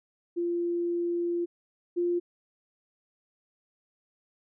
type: tone pair in turn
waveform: sine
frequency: 345.3 / 349.3 Hz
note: F4 / F4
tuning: -20 / 0 cents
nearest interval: unison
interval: 20 cents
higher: second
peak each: -26 / -24 dBFS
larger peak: second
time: 0.36-1.46 / 1.96-2.2 s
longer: first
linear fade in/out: 20 ms
effects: none